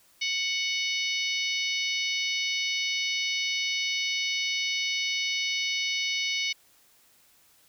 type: harmonic tone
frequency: 740 Hz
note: F#5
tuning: in tune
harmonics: 3 / 4 / 5 / 6 / 7 / 8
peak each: -30 / -32 / -34 / -36 / -37 / -38 dBFS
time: 0.21-6.53 s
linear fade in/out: 10 ms
effects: white hiss -61 dBFS RMS until 7.68 s